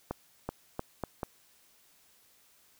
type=accelerating click train; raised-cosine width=1 ms; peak=-19 dBFS; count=5; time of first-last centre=0.11-1.232 s; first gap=380 ms; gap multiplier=0.8; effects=white hiss -64 dBFS RMS until 2.79 s